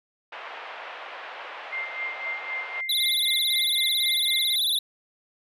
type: band-pass noise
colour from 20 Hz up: pink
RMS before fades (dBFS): -39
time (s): 0.32-2.81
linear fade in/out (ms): 5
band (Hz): 590 to 2900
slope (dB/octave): 24
type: tone with tremolo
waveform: sine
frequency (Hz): 2099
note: C7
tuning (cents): +5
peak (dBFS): -27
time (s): 1.72-4.56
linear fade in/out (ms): 10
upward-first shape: sine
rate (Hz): 3.9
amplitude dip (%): 70
type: tone with vibrato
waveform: square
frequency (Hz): 3707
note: A#7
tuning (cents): -10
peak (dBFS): -22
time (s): 2.89-4.79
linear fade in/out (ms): 5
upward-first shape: sine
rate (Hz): 18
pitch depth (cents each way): 140
effects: none